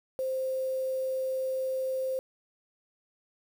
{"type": "tone with quantisation", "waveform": "sine", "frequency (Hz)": 523, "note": "C5", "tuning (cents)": -1, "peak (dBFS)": -28, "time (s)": [0.19, 2.19], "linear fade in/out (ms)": 0, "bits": 8, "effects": []}